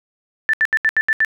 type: tone bursts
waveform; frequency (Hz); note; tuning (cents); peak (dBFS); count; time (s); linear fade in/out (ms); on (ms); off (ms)
sine; 1766; A6; +6; -12; 7; 0.49-1.248; 0; 44; 75
effects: none